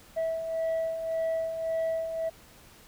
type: beating tone pair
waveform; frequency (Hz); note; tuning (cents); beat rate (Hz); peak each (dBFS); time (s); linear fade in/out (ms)
sine; 650 / 651.8; E5 / E5; -24 / -20; 1.8; -33 / -26; 0.16-2.3; 20
effects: tanh soft clip ceiling -25 dBFS + pink hiss -54 dBFS RMS until 2.87 s